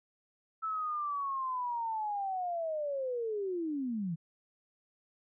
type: linear sweep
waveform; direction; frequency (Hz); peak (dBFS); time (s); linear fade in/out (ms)
sine; down; 1318.5 to 155.6; -32; 0.62-4.16; 20
effects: none